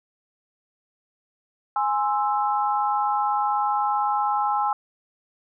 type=chord; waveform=sine; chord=Ab augmented; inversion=none; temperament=equal; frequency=830.6 / 1046.5 / 1318.5 Hz; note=Ab5 / C6 / E6; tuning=0 / 0 / 0 cents; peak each=-22 / -27 / -27 dBFS; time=1.76-4.73 s; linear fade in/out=2 ms; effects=none